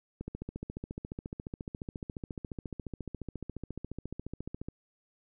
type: click train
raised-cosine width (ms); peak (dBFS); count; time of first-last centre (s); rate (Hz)
3; -25; 65; 0.21-4.686; 14.3
effects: none